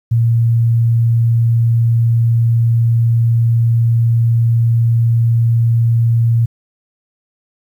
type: tone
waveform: sine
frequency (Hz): 116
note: A#2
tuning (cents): -8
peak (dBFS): -9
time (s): 0.11-6.46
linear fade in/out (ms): 10
effects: 8-bit